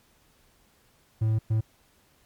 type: tone bursts at uneven times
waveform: triangle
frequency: 110 Hz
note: A2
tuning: in tune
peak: -19 dBFS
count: 2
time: 1.21-1.39 / 1.5-1.61 s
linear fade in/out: 10 ms
effects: pink hiss -63 dBFS RMS until 2.25 s + MP3 96 kbps